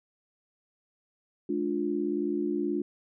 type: chord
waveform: sine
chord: D diminished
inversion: second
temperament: just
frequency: 211.4 / 293.7 / 352.4 Hz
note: Ab3 / D4 / F4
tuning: +31 / 0 / +16 cents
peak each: -34 / -30 / -30 dBFS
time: 1.49-2.82 s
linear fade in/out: 5 ms
effects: none